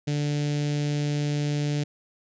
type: tone with notch filter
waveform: sawtooth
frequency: 146.6 Hz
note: D3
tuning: 3 cents flat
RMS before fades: -26 dBFS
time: 0.07-1.84 s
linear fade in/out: 10 ms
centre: 1100 Hz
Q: 0.52
effects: resampled to 16000 Hz